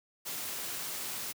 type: noise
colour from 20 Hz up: white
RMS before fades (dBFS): -38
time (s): 0.25-1.33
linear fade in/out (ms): 20
effects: high-pass 100 Hz 12 dB/octave